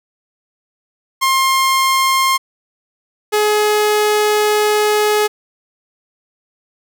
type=tone pair in turn; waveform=sawtooth; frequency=1063 / 421.9 Hz; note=C6 / G#4; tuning=+27 / +27 cents; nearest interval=octave + major third; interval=1600 cents; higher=first; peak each=-8 dBFS; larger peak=neither; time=1.21-2.38 / 3.32-5.28 s; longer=second; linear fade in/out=20 ms; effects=none